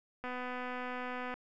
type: click train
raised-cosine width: 0.5 ms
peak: -26 dBFS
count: 276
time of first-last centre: 0.24-1.34 s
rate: 250 Hz
effects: none